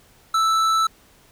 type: tone with tanh clipping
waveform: sine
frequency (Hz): 1318.5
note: E6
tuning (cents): 0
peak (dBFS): -18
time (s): 0.34-0.87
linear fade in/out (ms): 5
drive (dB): 13
effects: pink hiss -54 dBFS RMS until 1.31 s